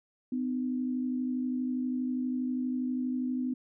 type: tone pair together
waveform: sine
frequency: 252.5 / 304.9 Hz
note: B3 / D#4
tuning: +39 / -35 cents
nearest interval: minor third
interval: 326 cents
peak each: -29 / -38 dBFS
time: 0.32-3.54 s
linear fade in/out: 5 ms
effects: none